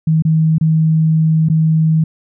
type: tone with dropouts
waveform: sine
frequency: 159 Hz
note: D#3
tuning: 38 cents sharp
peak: -9 dBFS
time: 0.07-2.04 s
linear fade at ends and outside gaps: 5 ms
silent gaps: 0.223-0.25 / 0.583-0.61 / 1.487-1.498 s
effects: none